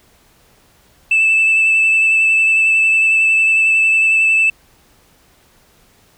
sine tone with vibrato, 2637 Hz, E7, in tune, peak -8 dBFS, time 1.11-4.5 s, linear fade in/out 5 ms, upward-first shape sine, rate 11 Hz, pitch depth 13 cents each way, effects tanh soft clip ceiling -7 dBFS + pink hiss -52 dBFS RMS until 6.17 s

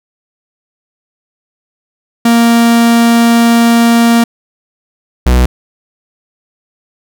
45% pulse tone pair in turn, 233.1 / 61.94 Hz, A#3 / B1, 0 / +6 cents, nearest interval octave + major seventh, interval 2294 cents, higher first, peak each -5 dBFS, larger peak neither, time 2.25-4.24 / 5.26-5.46 s, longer first, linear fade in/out 5 ms, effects none

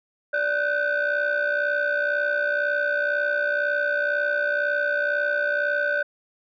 sine tone cluster, 583 / 1482 / 1544 Hz, D5 / F#6 / G6, -13 / +2 / -27 cents, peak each -24 dBFS, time 0.33-6.03 s, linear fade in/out 10 ms, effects tanh soft clip ceiling -16 dBFS

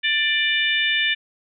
harmonic tone with a mistuned harmonic, 590 Hz, D5, 8 cents sharp, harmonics 3 / 4 / 5 / 6, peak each -22 / -23 / -24 / -25 dBFS, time 0.03-1.15 s, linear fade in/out 20 ms, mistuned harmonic 6, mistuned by +18 cents, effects none

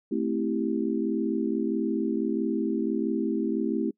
sine chord, A minor seventh, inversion none, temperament equal with one note detuned, 220 / 261.6 / 327.5 / 392 Hz, A3 / C4 / E4 / G4, 0 / 0 / -11 / 0 cents, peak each -29 / -30 / -29 / -32 dBFS, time 0.11-3.91 s, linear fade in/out 10 ms, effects noise-tail reverb RT60 0.1 s tail -24 dB re dry

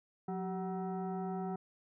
sine tone with frequency modulation, 181.6 Hz, F#3, 32 cents flat, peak -35 dBFS, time 0.28-1.56 s, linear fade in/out 5 ms, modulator 567 Hz, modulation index 1.1, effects none

